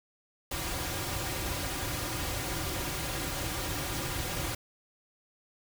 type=noise with comb filter; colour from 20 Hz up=pink; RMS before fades=-34 dBFS; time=0.51-4.55 s; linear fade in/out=5 ms; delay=4.6 ms; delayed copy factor=-0.65; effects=none